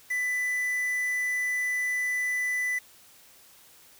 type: tone with quantisation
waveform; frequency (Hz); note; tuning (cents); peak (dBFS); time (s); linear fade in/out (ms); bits
triangle; 1992; B6; +14; -24; 0.1-2.79; 10; 7
effects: white hiss -55 dBFS RMS until 3.99 s